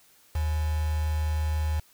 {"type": "tone with quantisation", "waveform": "sine", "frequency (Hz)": 77, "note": "D#2", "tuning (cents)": -17, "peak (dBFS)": -24, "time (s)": [0.35, 1.8], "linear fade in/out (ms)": 5, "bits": 6, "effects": ["white hiss -59 dBFS RMS until 1.93 s"]}